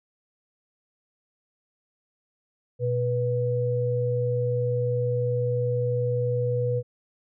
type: tone pair together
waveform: sine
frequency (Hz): 121.48 / 490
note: B2 / B4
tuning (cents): -28 / -14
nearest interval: 2 octaves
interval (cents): 2414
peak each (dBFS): -25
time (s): 2.79-6.83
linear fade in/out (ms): 50
effects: none